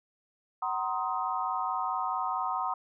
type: chord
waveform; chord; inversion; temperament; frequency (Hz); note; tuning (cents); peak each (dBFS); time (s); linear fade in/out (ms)
sine; C half-diminished seventh; second; just; 753.5 / 941.9 / 1046.5 / 1255.8; Gb5 / Bb5 / C6 / Eb6; +31 / +18 / 0 / +16; -34; 0.62-2.74; 5
effects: none